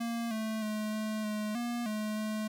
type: tone with pitch steps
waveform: square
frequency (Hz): 232.7 / 219.3 / 214.1 / 215.9 / 212.2 / 238.7 / 213.7 / 215.2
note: A#3 / A3 / A3 / A3 / G#3 / A#3 / G#3 / A3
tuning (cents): -3 / -6 / -47 / -33 / +38 / +41 / +50 / -38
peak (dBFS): -33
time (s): 0-2.48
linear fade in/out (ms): 10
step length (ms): 310
effects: none